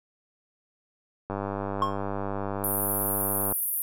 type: click train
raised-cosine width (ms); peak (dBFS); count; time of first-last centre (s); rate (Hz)
1; -17; 222; 1.3-3.523; 99.4
type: tone with exponential decay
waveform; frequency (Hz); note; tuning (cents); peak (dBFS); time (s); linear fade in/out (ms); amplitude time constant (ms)
triangle; 1076; C6; +48; -17; 1.82-2.03; 1; 44
type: band-pass noise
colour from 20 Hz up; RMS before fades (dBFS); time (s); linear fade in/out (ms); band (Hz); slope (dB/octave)
white; -29; 2.64-3.82; 0; 10000 to 15000; 96
effects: none